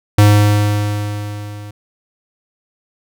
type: tone with level ramp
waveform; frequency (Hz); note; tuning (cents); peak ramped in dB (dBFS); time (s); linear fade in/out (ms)
square; 103.83; G#2; 0; -5 to -30; 0.18-1.71; 5
effects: none